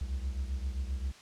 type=beating tone pair; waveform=triangle; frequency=64.2 / 71.8 Hz; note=C2 / D2; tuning=-32 / -39 cents; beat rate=7.6 Hz; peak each=-31 / -36 dBFS; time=0.01-1.12 s; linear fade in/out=5 ms; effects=white hiss -54 dBFS RMS until 1.21 s + low-pass 6000 Hz 12 dB/octave